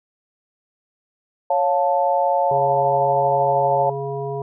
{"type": "chord", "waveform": "sine", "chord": "Db augmented", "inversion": "none", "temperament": "equal with one note detuned", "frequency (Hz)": [554.4, 705.3, 880], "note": ["Db5", "F5", "A5"], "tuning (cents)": [0, 17, 0], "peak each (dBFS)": [-20, -20, -20], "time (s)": [1.5, 3.9], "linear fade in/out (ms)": 5}
{"type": "harmonic tone", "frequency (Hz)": 138.5, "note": "C#3", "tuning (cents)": -1, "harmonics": [1, 3, 5, 7], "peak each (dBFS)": [-29, -26, -31, -34], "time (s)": [2.51, 4.42], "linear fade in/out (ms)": 2}
{"effects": []}